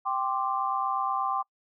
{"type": "chord", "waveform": "sine", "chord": "G suspended fourth", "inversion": "none", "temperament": "equal", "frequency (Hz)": [784, 1046.5, 1174.7], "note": ["G5", "C6", "D6"], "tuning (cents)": [0, 0, 0], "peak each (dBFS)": -30, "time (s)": [0.05, 1.43], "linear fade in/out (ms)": 20, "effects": ["noise-tail reverb RT60 0.1 s tail -26 dB re dry"]}